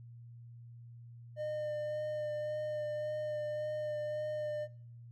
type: tone with vibrato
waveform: triangle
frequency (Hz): 605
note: D#5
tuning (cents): -49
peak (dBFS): -33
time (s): 1.36-4.68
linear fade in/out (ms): 50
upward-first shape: sine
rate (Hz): 1.8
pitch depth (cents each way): 13
effects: noise-tail reverb RT60 0.6 s tail -21 dB re dry + added 118 Hz sine -49 dBFS peak until 5.11 s